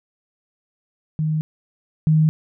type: tone pair in turn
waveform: sine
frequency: 155.56 / 156.21 Hz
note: D#3 / D#3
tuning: 0 / +7 cents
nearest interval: unison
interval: 7 cents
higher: second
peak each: -18 / -12 dBFS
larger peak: second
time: 1.19-1.41 / 2.07-2.29 s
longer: neither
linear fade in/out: 0 ms
effects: none